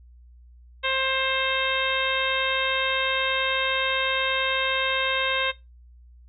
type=harmonic tone; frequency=529 Hz; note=C5; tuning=19 cents sharp; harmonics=1 / 2 / 3 / 4 / 5 / 6 / 7; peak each=-30 / -30 / -30 / -30 / -30 / -30 / -30 dBFS; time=0.83-5.52 s; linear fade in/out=20 ms; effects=noise-tail reverb RT60 0.2 s tail -17 dB re dry + added 60 Hz sine -47 dBFS peak until 6.28 s